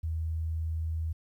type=tone; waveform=sine; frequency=80.5 Hz; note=E2; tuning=41 cents flat; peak=-29 dBFS; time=0.03-1.13 s; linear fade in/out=10 ms; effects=11-bit